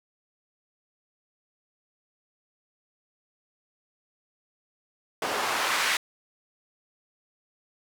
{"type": "noise with band-pass filter sweep", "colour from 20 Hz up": "white", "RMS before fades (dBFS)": -27, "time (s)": [5.22, 5.97], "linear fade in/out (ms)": 2, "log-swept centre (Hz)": [640, 1900], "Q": 0.97, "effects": []}